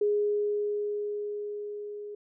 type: tone with level ramp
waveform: sine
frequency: 414.6 Hz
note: G#4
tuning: 3 cents flat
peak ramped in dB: -22 to -37 dBFS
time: 0.01-2.15 s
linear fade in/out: 5 ms
effects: none